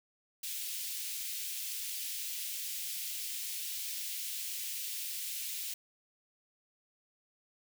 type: high-pass noise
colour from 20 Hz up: white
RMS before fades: -39 dBFS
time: 0.43-5.74 s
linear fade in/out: 5 ms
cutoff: 2400 Hz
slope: 24 dB/octave
effects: none